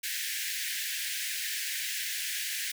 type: high-pass noise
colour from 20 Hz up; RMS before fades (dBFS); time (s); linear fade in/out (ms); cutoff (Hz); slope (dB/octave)
pink; -34; 0.03-2.72; 10; 1600; 96
effects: none